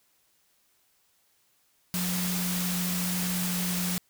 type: tone in noise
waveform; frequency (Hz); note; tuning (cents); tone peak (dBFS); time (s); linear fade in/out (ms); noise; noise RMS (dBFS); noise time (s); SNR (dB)
sine; 179.9; F#3; -48; -29; 1.94-3.98; 0; white; -32; 1.94-3.98; 0
effects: white hiss -68 dBFS RMS until 4.09 s